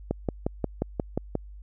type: click train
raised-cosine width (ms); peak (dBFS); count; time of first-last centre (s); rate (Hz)
2; -12; 8; 0.11-1.353; 5.63
effects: added 50 Hz sine -41 dBFS peak until 1.62 s